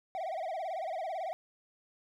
triangle tone with vibrato, 698.5 Hz, F5, in tune, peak -32 dBFS, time 0.15-1.33 s, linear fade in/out 0 ms, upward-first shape sine, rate 18 Hz, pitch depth 190 cents each way, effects none

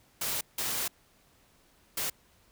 white noise bursts at uneven times, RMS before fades -32 dBFS, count 3, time 0.21-0.41 / 0.58-0.88 / 1.97-2.1 s, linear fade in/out 5 ms, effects pink hiss -64 dBFS RMS until 2.51 s

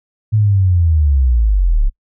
sine linear sweep, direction down, 110 to 31.82 Hz, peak -9 dBFS, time 0.32-1.9 s, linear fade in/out 20 ms, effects noise-tail reverb RT60 0.1 s tail -25 dB re dry

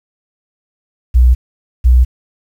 sine tone pair in turn, 61.74 / 62.04 Hz, B1 / B1, 0 / +9 cents, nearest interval unison, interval 9 cents, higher second, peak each -4 dBFS, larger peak neither, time 1.14-1.35 / 1.84-2.05 s, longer neither, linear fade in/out 20 ms, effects 7-bit

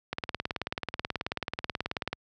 click train, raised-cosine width 0.3 ms, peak -14 dBFS, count 38, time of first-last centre 0.13-2.13 s, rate 18.5 Hz, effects high-pass 60 Hz 12 dB/octave

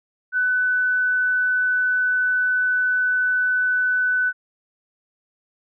sine tone, 1499 Hz, F#6, 22 cents sharp, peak -17 dBFS, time 0.32-4.33 s, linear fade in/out 50 ms, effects none

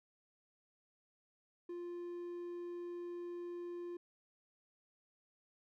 triangle tone, 349.2 Hz, F4, in tune, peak -40 dBFS, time 1.69-3.97 s, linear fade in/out 5 ms, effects none

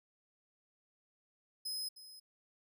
sawtooth tone with echo, 5080 Hz, D#8, 35 cents sharp, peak -35 dBFS, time 1.65-1.89 s, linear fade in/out 10 ms, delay 310 ms, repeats 1, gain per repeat -14 dB, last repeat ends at 2.2 s, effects none

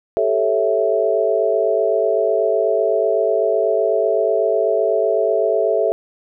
sine chord, A dominant seventh, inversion third, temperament equal, 392 / 440 / 554.4 / 659.3 Hz, G4 / A4 / C#5 / E5, 0 / 0 / 0 / 0 cents, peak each -22 / -19 / -22 / -18 dBFS, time 0.17-5.92 s, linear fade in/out 0 ms, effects none

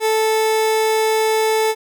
30% pulse tone, 438.7 Hz, A4, 5 cents flat, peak -12 dBFS, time 0-1.75 s, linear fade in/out 50 ms, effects none

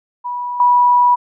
sine tone with level steps, 977 Hz, B5, 19 cents flat, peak -20 / -8 dBFS, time 0.24-1.16 s, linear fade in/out 20 ms, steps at 0.6 s, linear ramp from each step 2 ms, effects none

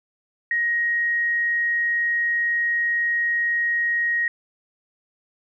sine tone, 1882 Hz, A#6, 16 cents sharp, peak -19 dBFS, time 0.51-4.28 s, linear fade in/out 2 ms, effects none

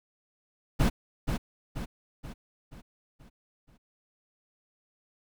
brown noise with echo, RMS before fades -22 dBFS, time 0.79-0.9 s, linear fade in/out 20 ms, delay 480 ms, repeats 6, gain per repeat -6 dB, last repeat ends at 3.78 s, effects none

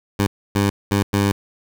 15% pulse tone bursts at uneven times, 100.2 Hz, G2, 38 cents sharp, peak -9 dBFS, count 4, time 0.19-0.27 / 0.55-0.7 / 0.91-1.03 / 1.13-1.32 s, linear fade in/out 5 ms, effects none

